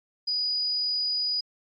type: tone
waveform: sine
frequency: 4929 Hz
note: D#8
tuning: 17 cents flat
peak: -24 dBFS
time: 0.27-1.41 s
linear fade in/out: 10 ms
effects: MP3 48 kbps